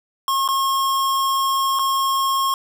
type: tone with dropouts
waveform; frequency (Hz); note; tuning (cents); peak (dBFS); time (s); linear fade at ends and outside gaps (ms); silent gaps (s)
square; 1081; C#6; -44; -18; 0.28-2.54; 1; 0.478-0.487 / 1.789-1.793
effects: none